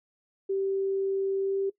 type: tone with pitch glide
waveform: sine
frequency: 389 to 391.3 Hz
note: G4 to G4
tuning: -13 to -3 cents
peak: -25 dBFS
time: 0.49-1.7 s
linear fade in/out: 10 ms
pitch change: +10 cents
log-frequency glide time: 1.4-1.58 s
effects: noise-tail reverb RT60 0.1 s tail -18 dB re dry